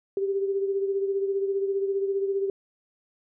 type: beating tone pair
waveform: sine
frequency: 392 / 407 Hz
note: G4 / G#4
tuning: 0 / -35 cents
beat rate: 15 Hz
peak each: -24 / -33 dBFS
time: 0.17-2.5 s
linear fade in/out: 2 ms
effects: none